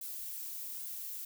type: noise with flanger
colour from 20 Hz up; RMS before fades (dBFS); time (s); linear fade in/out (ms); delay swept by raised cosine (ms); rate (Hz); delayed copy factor
violet; -42; 0.01-1.25; 5; 1.6 to 3.8; 1.2; -0.55
effects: none